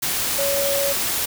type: tone in noise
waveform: sine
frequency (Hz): 560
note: C#5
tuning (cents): +18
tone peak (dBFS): -21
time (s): 0.38-0.93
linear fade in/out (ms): 10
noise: white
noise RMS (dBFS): -23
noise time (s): 0.02-1.26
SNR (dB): -1
effects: none